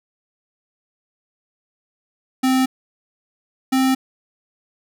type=tone pair in turn; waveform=square; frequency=260.3 / 262.7 Hz; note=C4 / C4; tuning=-9 / +7 cents; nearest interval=unison; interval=16 cents; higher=second; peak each=-15 dBFS; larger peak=neither; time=2.43-2.66 / 3.72-3.95 s; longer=neither; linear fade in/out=10 ms; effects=none